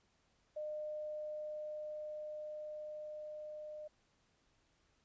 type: tone with level ramp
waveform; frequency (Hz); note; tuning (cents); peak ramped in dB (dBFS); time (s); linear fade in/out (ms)
sine; 607; D#5; -43; -39 to -45; 0.56-3.88; 10
effects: pink hiss -75 dBFS RMS until 5.04 s + resampled to 16000 Hz